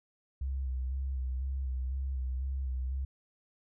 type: tone with vibrato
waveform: sine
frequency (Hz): 65.4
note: C2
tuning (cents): 0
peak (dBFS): -31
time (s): 0.41-3.05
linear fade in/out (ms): 5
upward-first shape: square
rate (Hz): 2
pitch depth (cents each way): 37
effects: none